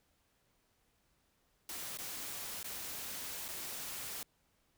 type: noise with dropouts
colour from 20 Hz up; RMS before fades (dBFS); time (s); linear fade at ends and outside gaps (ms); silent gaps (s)
white; -43; 1.69-4.23; 2; 1.974-1.986 / 2.63-2.643 / 3.482-3.486
effects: pink hiss -75 dBFS RMS until 4.77 s

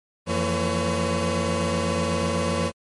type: tone cluster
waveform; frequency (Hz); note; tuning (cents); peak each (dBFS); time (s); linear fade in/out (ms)
30% pulse; 87.8 / 167.5 / 228.3 / 507 / 560; F2 / E3 / A#3 / B4 / C#5; +10 / +28 / -36 / +45 / +18; -26; 0.26-2.72; 50
effects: MP3 48 kbps

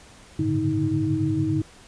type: tone cluster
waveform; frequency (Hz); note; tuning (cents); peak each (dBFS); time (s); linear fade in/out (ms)
sine; 100.8 / 111.6 / 142.2 / 149.1 / 315.6; G2 / A2 / C#3 / D3 / D#4; +49 / +25 / +45 / +27 / +25; -29 / -29 / -28 / -31 / -23; 0.39-1.62; 5
effects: pink hiss -49 dBFS RMS until 1.87 s + resampled to 22050 Hz

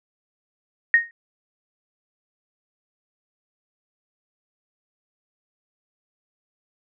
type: tone with exponential decay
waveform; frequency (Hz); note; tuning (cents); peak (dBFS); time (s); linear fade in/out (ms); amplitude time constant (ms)
sine; 1860; A#6; -4; -8; 0.94-1.11; 1; 35
effects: none

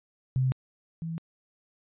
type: tone pair in turn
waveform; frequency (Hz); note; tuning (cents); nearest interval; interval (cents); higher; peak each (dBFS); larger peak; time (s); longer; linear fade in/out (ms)
sine; 130 / 164.18; C3 / E3; -11 / -7; major third; 404; second; -22 / -31; first; 0.36-0.52 / 1.02-1.18; neither; 0
effects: resampled to 8000 Hz

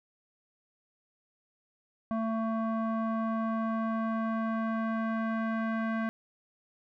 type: tone with low-pass filter sweep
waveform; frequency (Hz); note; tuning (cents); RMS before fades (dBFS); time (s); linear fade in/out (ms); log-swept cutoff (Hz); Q
square; 223.8; A3; +30; -31; 2.11-6.09; 0; 1000 to 1600; 2.4
effects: none

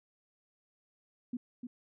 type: tone with echo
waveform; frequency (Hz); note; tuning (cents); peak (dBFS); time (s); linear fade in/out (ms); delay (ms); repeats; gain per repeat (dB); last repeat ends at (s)
sine; 245.3; B3; -12; -33; 1.33-1.37; 5; 300; 1; -6; 1.67
effects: none

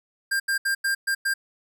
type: tone bursts at uneven times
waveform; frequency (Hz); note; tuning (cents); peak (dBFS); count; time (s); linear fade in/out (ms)
square; 1596; G6; +31; -22; 6; 0.31-0.4 / 0.48-0.58 / 0.65-0.75 / 0.84-0.95 / 1.07-1.15 / 1.25-1.34; 10
effects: none

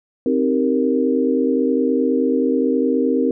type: chord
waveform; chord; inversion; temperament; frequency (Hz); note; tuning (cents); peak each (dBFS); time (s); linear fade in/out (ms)
sine; C minor seventh; none; equal; 261.6 / 311.1 / 392 / 466.2; C4 / Eb4 / G4 / Bb4; 0 / 0 / 0 / 0; -18 / -22 / -23 / -20; 0.26-3.31; 2
effects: none

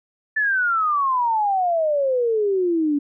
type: exponential sweep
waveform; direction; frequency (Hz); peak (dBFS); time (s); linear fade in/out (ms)
sine; down; 1766 to 282.3; -17; 0.36-2.99; 10
effects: none

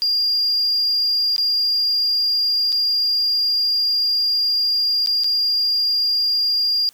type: tone with dropouts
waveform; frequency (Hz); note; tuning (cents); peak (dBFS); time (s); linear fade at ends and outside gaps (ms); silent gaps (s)
sine; 4809; D8; +40; -14; 0.02-6.89; 0; 1.363-1.381 / 2.721-2.726 / 5.061-5.072 / 5.236-5.243
effects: tanh soft clip ceiling -14 dBFS + white hiss -53 dBFS RMS until 6.93 s

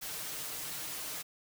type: noise with comb filter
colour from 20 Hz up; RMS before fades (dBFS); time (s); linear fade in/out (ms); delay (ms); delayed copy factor
white; -40; 0.01-1.23; 20; 6.5; +0.65
effects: none

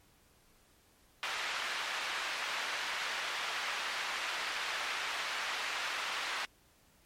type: band-pass noise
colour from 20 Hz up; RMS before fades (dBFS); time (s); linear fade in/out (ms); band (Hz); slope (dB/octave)
pink; -37; 1.23-6.45; 0; 1200 to 3400; 12
effects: pink hiss -66 dBFS RMS until 7.05 s + MP3 64 kbps

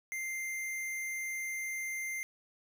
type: tone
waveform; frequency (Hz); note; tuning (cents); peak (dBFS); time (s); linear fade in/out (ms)
square; 2093; C7; 0; -36; 0.12-2.23; 0
effects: none

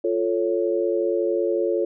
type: chord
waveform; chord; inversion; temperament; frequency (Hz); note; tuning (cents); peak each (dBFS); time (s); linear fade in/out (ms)
sine; F augmented; none; equal; 349.2 / 440 / 554.4; F4 / A4 / C#5; 0 / 0 / 0; -23 / -24 / -25; 0.04-1.85; 5
effects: none

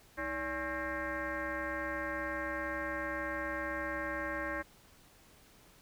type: tone with frequency modulation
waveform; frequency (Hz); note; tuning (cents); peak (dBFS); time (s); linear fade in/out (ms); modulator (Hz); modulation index
sine; 1084; C#6; -39; -34; 0.17-4.63; 20; 255; 3.4
effects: pink hiss -61 dBFS RMS until 5.81 s

